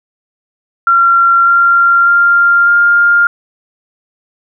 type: tone with pitch steps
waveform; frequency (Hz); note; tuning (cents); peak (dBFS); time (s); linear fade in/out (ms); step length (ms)
sine; 1373 / 1383.3 / 1393.8 / 1404.3; F6 / F6 / F6 / F6; -30 / -17 / -4 / +9; -5; 0.87-3.27; 2; 600
effects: none